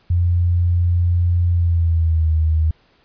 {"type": "tone with pitch glide", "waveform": "sine", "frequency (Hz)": [87.31, 79.14], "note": ["F2", "D#2"], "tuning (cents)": [0, 30], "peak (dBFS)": -13, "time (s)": [0.1, 2.71], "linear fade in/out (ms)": 5, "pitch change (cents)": -170, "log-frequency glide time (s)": [1.49, 2.31], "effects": ["pink hiss -57 dBFS RMS until 3.04 s", "resampled to 11025 Hz"]}